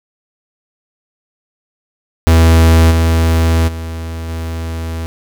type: tone with level steps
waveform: 45% pulse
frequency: 81.9 Hz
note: E2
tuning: 11 cents flat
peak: -5 / -9 / -21 / -19 dBFS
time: 2.27-5.06 s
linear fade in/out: 0 ms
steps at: 2.9 / 3.67 / 4.28 s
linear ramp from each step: 20 ms
effects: none